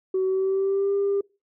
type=tone with pitch glide; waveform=sine; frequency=376.7 to 399.1 Hz; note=F#4 to G4; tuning=+31 to +31 cents; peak=-19 dBFS; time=0.14-1.21 s; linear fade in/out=5 ms; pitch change=+100 cents; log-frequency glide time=0.25-0.94 s; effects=noise-tail reverb RT60 0.3 s tail -26 dB re dry + tanh soft clip ceiling -17 dBFS